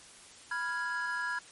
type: chord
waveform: triangle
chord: F diminished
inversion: second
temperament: equal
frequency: 987.8 / 1396.9 / 1661.2 Hz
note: Cb6 / F6 / Ab6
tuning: 0 / 0 / 0 cents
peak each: -36 / -36 / -32 dBFS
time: 0.51-1.39 s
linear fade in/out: 5 ms
effects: white hiss -53 dBFS RMS until 1.51 s + MP3 48 kbps

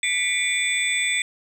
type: tone cluster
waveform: sine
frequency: 1985 / 2226 / 2385 / 3504 / 8000 Hz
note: B6 / C#7 / D7 / A7 / B8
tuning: +8 / +7 / +26 / -8 / +21 cents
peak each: -26 dBFS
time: 0.03-1.22 s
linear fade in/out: 2 ms
effects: tanh soft clip ceiling -12 dBFS

